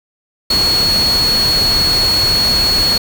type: tone in noise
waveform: sine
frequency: 4349 Hz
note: C#8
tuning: 34 cents flat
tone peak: -11 dBFS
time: 0.5-2.98 s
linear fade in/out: 5 ms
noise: pink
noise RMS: -20 dBFS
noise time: 0.5-2.98 s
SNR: +6 dB
effects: none